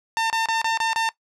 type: tone bursts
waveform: sawtooth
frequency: 902 Hz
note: A5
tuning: 43 cents sharp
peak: -16 dBFS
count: 6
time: 0.17-1.09 s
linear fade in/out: 0 ms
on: 130 ms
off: 28 ms
effects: noise-tail reverb RT60 0.1 s tail -19 dB re dry + low-pass 7000 Hz 12 dB/octave